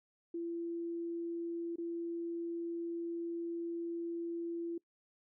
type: tone with dropouts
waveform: sine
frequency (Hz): 338.4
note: E4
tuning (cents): +45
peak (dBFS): -36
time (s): 0.34-4.78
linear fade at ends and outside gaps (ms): 5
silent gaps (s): 1.759-1.782
effects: noise-tail reverb RT60 0.1 s tail -23 dB re dry